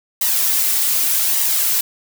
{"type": "noise with flanger", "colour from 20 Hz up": "blue", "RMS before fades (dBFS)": -17, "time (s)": [0.21, 1.81], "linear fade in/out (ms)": 5, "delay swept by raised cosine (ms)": [1, 3.6], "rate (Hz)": 0.85, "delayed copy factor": 0.5, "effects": []}